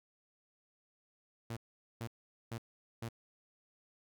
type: tone bursts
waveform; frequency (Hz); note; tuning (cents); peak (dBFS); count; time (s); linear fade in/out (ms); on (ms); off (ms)
sawtooth; 115.3; A#2; -19; -35; 4; 1.5-3.088; 5; 67; 440
effects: none